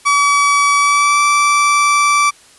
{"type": "tone with pitch glide", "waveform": "30% pulse", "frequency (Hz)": [1143, 1163], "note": ["D6", "D6"], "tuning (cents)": [-47, -17], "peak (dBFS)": -7, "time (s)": [0.05, 2.31], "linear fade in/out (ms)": 20, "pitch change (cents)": 30, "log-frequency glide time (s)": [0.77, 1.21], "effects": ["white hiss -45 dBFS RMS until 2.58 s", "resampled to 24000 Hz"]}